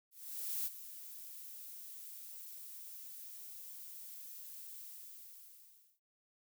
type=noise with ADSR envelope; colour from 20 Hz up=violet; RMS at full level=-37 dBFS; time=0.11-6 s; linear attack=550 ms; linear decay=29 ms; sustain=-13 dB; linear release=1200 ms; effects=none